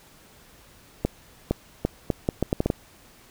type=accelerating click train; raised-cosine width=2 ms; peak=-8 dBFS; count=10; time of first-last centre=1.05-2.702 s; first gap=460 ms; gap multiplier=0.74; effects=pink hiss -53 dBFS RMS until 3.3 s